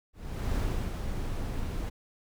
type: noise with ADSR envelope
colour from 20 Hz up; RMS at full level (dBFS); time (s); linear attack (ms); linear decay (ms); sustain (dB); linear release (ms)
brown; -28; 0.13-1.9; 430; 370; -5; 16
effects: none